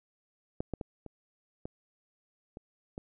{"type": "clicks", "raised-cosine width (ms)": 2, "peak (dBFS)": [-19, -20, -23, -30, -25, -30, -26], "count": 7, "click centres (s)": [0.605, 0.737, 0.812, 1.063, 1.655, 2.571, 2.979], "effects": []}